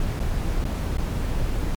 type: noise with dropouts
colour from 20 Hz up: brown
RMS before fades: -24 dBFS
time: 0-1.75 s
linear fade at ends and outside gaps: 2 ms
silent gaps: 0.194-0.2 / 0.642-0.651 / 0.972-0.982 s
effects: MP3 96 kbps